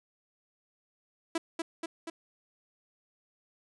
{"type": "tone with echo", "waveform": "sawtooth", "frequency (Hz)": 330, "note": "E4", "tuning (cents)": 2, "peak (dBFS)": -24, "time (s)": [1.35, 1.38], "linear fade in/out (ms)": 5, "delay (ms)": 240, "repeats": 3, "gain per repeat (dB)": -3, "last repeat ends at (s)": 2.1, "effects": ["resampled to 24000 Hz"]}